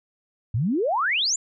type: exponential sweep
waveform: sine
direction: up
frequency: 99.2 to 7459 Hz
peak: -20 dBFS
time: 0.54-1.36 s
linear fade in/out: 5 ms
effects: none